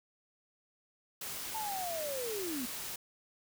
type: noise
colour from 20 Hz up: white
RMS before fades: -41 dBFS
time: 1.21-2.96 s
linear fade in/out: 5 ms
type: linear sweep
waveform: sine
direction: down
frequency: 900 to 233.1 Hz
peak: -36 dBFS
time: 1.54-2.66 s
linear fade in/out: 10 ms
effects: none